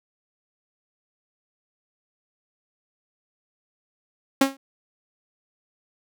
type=tone with exponential decay; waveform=sawtooth; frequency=271.5 Hz; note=C#4; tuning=36 cents flat; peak=-8 dBFS; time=4.41-4.57 s; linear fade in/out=5 ms; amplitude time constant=34 ms; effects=none